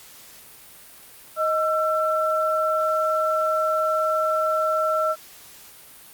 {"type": "tone pair together", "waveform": "sine", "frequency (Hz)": [627, 1340.5], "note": ["D#5", "E6"], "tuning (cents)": [13, 29], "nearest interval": "octave + minor second", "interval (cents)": 1316, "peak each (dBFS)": -22, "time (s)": [1.36, 5.16], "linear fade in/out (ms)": 50, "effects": ["white hiss -46 dBFS RMS until 6.13 s", "Opus 48 kbps"]}